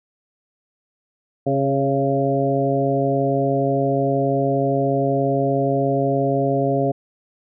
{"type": "harmonic tone with a mistuned harmonic", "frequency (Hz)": 137, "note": "C#3", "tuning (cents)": -20, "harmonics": [1, 2, 3, 4, 5], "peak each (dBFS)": [-23, -23, -23, -23, -23], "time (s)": [1.46, 6.92], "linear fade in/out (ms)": 10, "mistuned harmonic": 4, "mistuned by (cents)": 20, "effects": []}